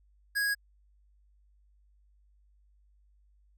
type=tone; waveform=square; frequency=1652 Hz; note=G#6; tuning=10 cents flat; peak=-27 dBFS; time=0.35-0.55 s; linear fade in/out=20 ms; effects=added 50 Hz sine -61 dBFS peak until 3.57 s + MP3 96 kbps